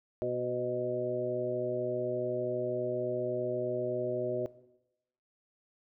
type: harmonic tone with a mistuned harmonic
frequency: 123.47 Hz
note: B2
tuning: in tune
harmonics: 1 / 2 / 3 / 4 / 5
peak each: -42 / -42 / -33 / -38 / -33 dBFS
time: 0.22-4.46 s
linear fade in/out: 0 ms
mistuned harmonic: 4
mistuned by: +40 cents
effects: noise-tail reverb RT60 0.9 s tail -18 dB re dry